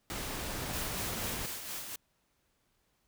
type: noise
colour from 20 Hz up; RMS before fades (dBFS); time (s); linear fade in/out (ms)
pink; -38; 0.1-1.46; 0
type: noise with tremolo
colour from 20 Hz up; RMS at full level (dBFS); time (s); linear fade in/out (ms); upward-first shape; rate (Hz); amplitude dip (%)
white; -39; 0.73-1.96; 5; sine; 4.2; 45
effects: pink hiss -75 dBFS RMS until 3.07 s

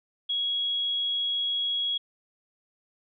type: tone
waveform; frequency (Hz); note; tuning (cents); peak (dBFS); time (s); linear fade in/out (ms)
sine; 3322; G#7; 0; -25; 0.29-1.98; 10
effects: none

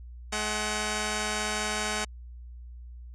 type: tone pair together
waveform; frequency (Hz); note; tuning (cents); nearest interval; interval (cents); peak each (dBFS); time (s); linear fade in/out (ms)
5% pulse; 212.2 / 755; G#3 / F#5; +38 / +35; octave + minor seventh; 2197; -19 / -20; 0.32-2.05; 10
effects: added 60 Hz sine -41 dBFS peak until 3.14 s + resampled to 22050 Hz

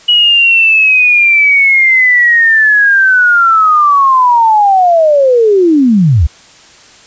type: linear sweep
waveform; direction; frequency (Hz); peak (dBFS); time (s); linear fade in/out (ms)
sine; down; 2926 to 62; -4; 0.08-6.27; 10
effects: white hiss -39 dBFS RMS until 7.06 s + resampled to 16000 Hz

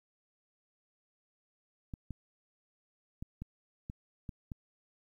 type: clicks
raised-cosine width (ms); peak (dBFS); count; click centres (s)
5; -28; 7; 1.938 / 2.107 / 3.225 / 3.42 / 3.899 / 4.292 / 4.518
effects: 11-bit

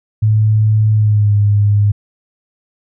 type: tone with pitch glide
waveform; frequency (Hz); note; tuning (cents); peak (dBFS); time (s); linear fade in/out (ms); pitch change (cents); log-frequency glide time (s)
sine; 108 to 102.94; A2 to G#2; -32 to -15; -8; 0.22-1.92; 10; -83; 0.92-1.34
effects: none

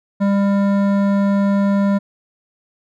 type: tone with hard clipping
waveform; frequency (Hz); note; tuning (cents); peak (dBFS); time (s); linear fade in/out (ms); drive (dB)
sine; 199.4; G3; +30; -15; 0.2-1.99; 20; 13
effects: none

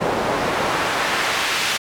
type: noise with band-pass filter sweep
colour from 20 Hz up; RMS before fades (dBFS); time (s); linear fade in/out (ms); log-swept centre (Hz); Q
pink; -21; 0-1.78; 20; 510 to 2900; 0.73
effects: none

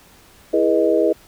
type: chord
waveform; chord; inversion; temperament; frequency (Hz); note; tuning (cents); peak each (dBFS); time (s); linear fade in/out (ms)
sine; E major seventh; none; equal with one note detuned; 329.6 / 415.3 / 484.8 / 622.3; E4 / G#4 / B4 / D#5; 0 / 0 / -32 / 0; -19; 0.53-1.13; 10
effects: pink hiss -49 dBFS RMS until 1.27 s

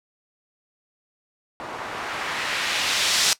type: noise with low-pass filter sweep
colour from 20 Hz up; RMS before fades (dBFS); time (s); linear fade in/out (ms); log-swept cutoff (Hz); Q
blue; -25; 1.6-3.33; 0; 800 to 5400; 0.95
effects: noise-tail reverb RT60 0.1 s tail -18 dB re dry

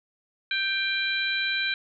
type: harmonic tone with a mistuned harmonic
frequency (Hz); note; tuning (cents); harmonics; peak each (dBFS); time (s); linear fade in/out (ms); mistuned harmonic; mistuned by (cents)
792; G5; +18; 2 / 3 / 4 / 5; -28 / -29 / -34 / -30; 0.51-1.74; 2; 2; -20
effects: none

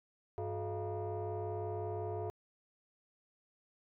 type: tone with frequency modulation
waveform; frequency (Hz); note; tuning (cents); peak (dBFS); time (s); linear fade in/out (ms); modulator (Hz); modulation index
sine; 164.81; E3; 0; -35; 0.38-2.3; 0; 264; 2.3
effects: tanh soft clip ceiling -31 dBFS

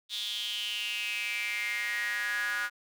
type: tone with high-pass filter sweep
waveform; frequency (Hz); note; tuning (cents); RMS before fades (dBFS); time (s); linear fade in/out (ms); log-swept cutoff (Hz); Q
square; 111.1; A2; +17; -33; 0.09-2.7; 50; 3600 to 1500; 8
effects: none

